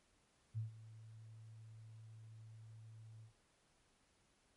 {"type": "tone with ADSR envelope", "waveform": "sine", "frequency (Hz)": 110.8, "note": "A2", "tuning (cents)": 13, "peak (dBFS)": -37, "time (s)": [0.54, 3.33], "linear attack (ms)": 37, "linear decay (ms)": 130, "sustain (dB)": -17, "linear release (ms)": 100, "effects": ["pink hiss -75 dBFS RMS until 4.56 s", "MP3 48 kbps"]}